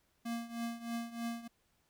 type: tone with tremolo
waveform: square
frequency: 233.1 Hz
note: A#3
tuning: in tune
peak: -35 dBFS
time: 0.25-1.48 s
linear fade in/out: 10 ms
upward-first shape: triangle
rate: 3.2 Hz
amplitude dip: 85%
effects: pink hiss -75 dBFS RMS until 1.89 s